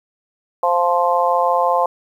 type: harmonic tone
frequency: 174.61 Hz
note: F3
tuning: in tune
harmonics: 3 / 4 / 5 / 6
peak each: -19 / -19 / -19 / -19 dBFS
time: 0.63-1.86 s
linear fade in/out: 2 ms
effects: 8-bit